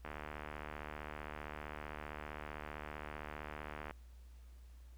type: click train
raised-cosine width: 0.5 ms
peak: -29 dBFS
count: 292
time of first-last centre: 0.05-3.909 s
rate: 75.4 Hz
effects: added 60 Hz sine -53 dBFS peak until 4.97 s + pink hiss -71 dBFS RMS until 4.97 s

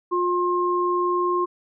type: tone pair together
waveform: sine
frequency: 355.4 / 1065 Hz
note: F4 / C6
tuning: +30 / +30 cents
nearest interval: octave + perfect fifth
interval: 1900 cents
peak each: -22 dBFS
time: 0.11-1.46 s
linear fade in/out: 20 ms
effects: none

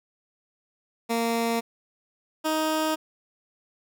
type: tone pair in turn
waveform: 15% pulse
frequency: 231.1 / 313.2 Hz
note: A#3 / D#4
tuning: -15 / +11 cents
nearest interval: perfect fourth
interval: 526 cents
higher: second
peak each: -17 dBFS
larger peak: neither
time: 1.09-1.61 / 2.44-2.96 s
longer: neither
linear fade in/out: 20 ms
effects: none

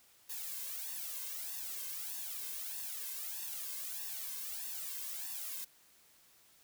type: noise with flanger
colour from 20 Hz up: blue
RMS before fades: -42 dBFS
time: 0.29-5.65 s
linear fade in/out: 10 ms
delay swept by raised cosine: 1.1 to 1.93 ms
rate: 1.6 Hz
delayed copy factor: +1
effects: white hiss -65 dBFS RMS until 6.63 s

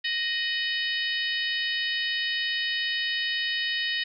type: harmonic tone with a mistuned harmonic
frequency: 622.3 Hz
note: D#5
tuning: in tune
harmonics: 3 / 4 / 5 / 6 / 7 / 8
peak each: -29 / -37 / -31 / -32 / -37 / -40 dBFS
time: 0.04-4.04 s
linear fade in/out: 10 ms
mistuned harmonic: 5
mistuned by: -67 cents
effects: none

